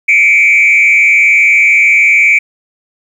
sine tone with frequency modulation, 2303 Hz, D7, 34 cents flat, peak -3 dBFS, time 0.08-2.39 s, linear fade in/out 10 ms, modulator 147 Hz, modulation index 0.78, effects tanh soft clip ceiling -1 dBFS + 7-bit

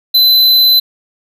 square tone, 4031 Hz, B7, 35 cents sharp, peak -6 dBFS, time 0.14-0.8 s, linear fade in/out 10 ms, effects none

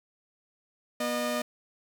sawtooth tone pair together, 242.1 / 610 Hz, B3 / D#5, -34 / -34 cents, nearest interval octave + major third, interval 1600 cents, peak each -28 / -26 dBFS, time 1-1.42 s, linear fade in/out 5 ms, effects none

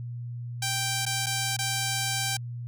5% pulse tone with dropouts, 784 Hz, G5, in tune, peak -15 dBFS, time 0.62-2.37 s, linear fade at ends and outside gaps 5 ms, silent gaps 1.054-1.063 / 1.261-1.266 / 1.567-1.588 s, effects added 120 Hz sine -33 dBFS peak until 2.67 s

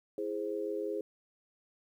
sine chord, E augmented, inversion none, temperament equal, 329.6 / 415.3 / 523.3 Hz, E4 / G#4 / B#4, 0 / 0 / 0 cents, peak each -39 / -35 / -39 dBFS, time 0.18-1.01 s, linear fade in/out 2 ms, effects 11-bit

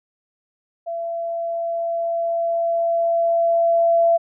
sine tone with level ramp, 674 Hz, E5, 38 cents sharp, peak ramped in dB -24 to -12 dBFS, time 0.86-4.18 s, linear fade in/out 20 ms, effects none

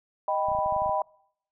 sine chord, Eb augmented, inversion none, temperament equal, 622.3 / 784 / 987.8 Hz, Eb5 / G5 / B5, 0 / 0 / 0 cents, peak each -28 dBFS, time 0.28-1.02 s, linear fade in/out 2 ms
clicks, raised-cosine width 5 ms, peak -31 dBFS, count 10, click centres 0.486 / 0.517 / 0.55 / 0.588 / 0.661 / 0.724 / 0.764 / 0.82 / 0.861 / 0.894 s
effects noise-tail reverb RT60 0.7 s tail -25 dB re dry

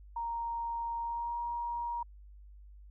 sine tone with pitch glide, 932.3 to 946.4 Hz, A#5 to A#5, 0 to +26 cents, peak -33 dBFS, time 0.16-2.03 s, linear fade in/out 5 ms, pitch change +26 cents, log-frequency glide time 1.01-1.39 s, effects added 50 Hz sine -50 dBFS peak until 2.9 s

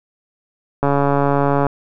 click train, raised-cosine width 1 ms, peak -3 dBFS, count 119, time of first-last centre 0.83-1.667 s, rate 141 Hz, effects none

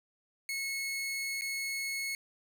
sawtooth tone with dropouts, 2187 Hz, C#7, 24 cents flat, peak -30 dBFS, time 0.49-2.15 s, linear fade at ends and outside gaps 1 ms, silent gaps 1.411-1.419 s, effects none

